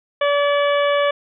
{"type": "harmonic tone with a mistuned harmonic", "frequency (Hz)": 574, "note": "D5", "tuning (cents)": -40, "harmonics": [1, 2, 3, 4, 5, 6], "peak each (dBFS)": [-16, -22, -26, -28, -30, -32], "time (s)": [0.21, 1.11], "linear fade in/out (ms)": 5, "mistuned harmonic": 5, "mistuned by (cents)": 39, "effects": []}